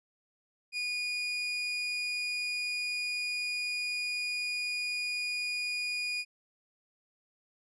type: tone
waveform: 30% pulse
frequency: 2452 Hz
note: D#7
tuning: 26 cents flat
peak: -29 dBFS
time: 0.72-6.25 s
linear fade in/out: 50 ms
effects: resampled to 22050 Hz